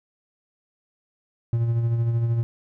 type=tone with tremolo; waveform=triangle; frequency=116.54 Hz; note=A#2; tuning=in tune; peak=-16 dBFS; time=1.53-2.43 s; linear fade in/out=0 ms; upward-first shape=sine; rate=13 Hz; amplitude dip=40%; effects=none